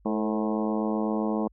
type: harmonic tone with a mistuned harmonic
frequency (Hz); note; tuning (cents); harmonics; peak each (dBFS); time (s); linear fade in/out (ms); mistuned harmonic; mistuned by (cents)
107.7; A2; -37; 2 / 3 / 4 / 5 / 6 / 7 / 8 / 9 / 10; -27 / -31 / -33 / -35 / -37 / -38 / -39 / -40 / -41; 0.05-1.48; 10; 4; +45
effects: added 50 Hz sine -56 dBFS peak until 1.52 s